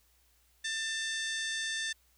harmonic tone with a mistuned harmonic, 892 Hz, A5, 23 cents sharp, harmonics 2 / 3 / 4 / 5 / 6 / 7 / 8 / 9 / 10, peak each -35 / -48 / -38 / -46 / -46 / -43 / -54 / -49 / -48 dBFS, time 0.64-1.93 s, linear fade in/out 10 ms, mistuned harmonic 5, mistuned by +31 cents, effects added 60 Hz sine -69 dBFS peak until 2.17 s + white hiss -69 dBFS RMS until 2.17 s

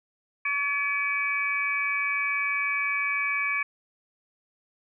sine tone cluster, 1132 / 1710 / 2293 / 2491 Hz, C#6 / A6 / D7 / D#7, +36 / -50 / -42 / +1 cents, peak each -33 / -32 / -26 / -34 dBFS, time 0.45-3.63 s, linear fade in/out 5 ms, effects none

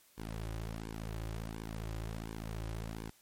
sawtooth tone with flanger, 54.9 Hz, A1, 3 cents flat, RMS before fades -41 dBFS, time 0.17-3.11 s, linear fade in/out 20 ms, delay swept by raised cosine 1.5 to 4.5 ms, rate 1.4 Hz, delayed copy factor -0.8, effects white hiss -65 dBFS RMS until 3.21 s + MP3 64 kbps

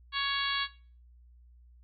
harmonic tone, 557 Hz, C#5, 8 cents sharp, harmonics 2 / 3 / 4 / 5 / 6 / 7 / 8, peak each -34 / -35 / -38 / -38 / -35 / -38 / -39 dBFS, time 0.12-0.68 s, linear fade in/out 50 ms, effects noise-tail reverb RT60 0.4 s tail -18 dB re dry + added 60 Hz sine -54 dBFS peak until 1.83 s

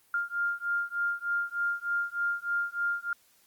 sine beating tone pair, 1400 / 1403.3 Hz, F6 / F6, +4 / +8 cents, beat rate 3.3 Hz, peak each -31 dBFS, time 0.14-3.13 s, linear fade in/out 2 ms, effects white hiss -64 dBFS RMS until 3.46 s + Opus 32 kbps

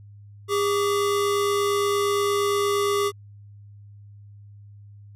square tone pair together, 405.6 / 1148.2 Hz, G#4 / D6, -41 / -39 cents, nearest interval octave + tritone, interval 1802 cents, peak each -22 / -28 dBFS, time 0.48-3.12 s, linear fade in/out 50 ms, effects added 102 Hz sine -43 dBFS peak until 5.15 s + resampled to 32000 Hz

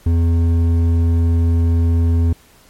sine tone with hard clipping, 83.9 Hz, E2, 31 cents sharp, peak -13 dBFS, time 0.06-2.33 s, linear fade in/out 5 ms, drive 8 dB, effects pink hiss -49 dBFS RMS until 2.69 s + MP3 64 kbps

